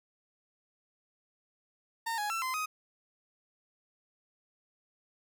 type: tone with pitch steps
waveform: 30% pulse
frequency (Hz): 914 / 833 / 1340 / 1034 / 1255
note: A#5 / G#5 / E6 / C6 / D#6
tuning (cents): -34 / +5 / +28 / -21 / +15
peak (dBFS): -29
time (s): 2.06-2.66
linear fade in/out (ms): 10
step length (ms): 120
effects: none